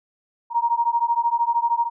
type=beating tone pair; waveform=sine; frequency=932.3 / 945.3 Hz; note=A#5 / A#5; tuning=0 / +24 cents; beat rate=13 Hz; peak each=-21 dBFS; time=0.5-1.9 s; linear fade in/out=50 ms; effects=none